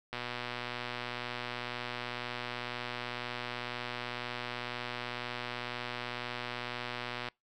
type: click train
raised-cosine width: 0.3 ms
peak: -21 dBFS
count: 874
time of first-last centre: 0.13-7.286 s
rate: 122 Hz
effects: noise-tail reverb RT60 0.2 s tail -26 dB re dry